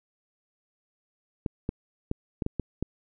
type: clicks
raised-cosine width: 3 ms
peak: -15 dBFS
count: 7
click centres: 1.462 / 1.691 / 2.114 / 2.422 / 2.464 / 2.597 / 2.826 s
effects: none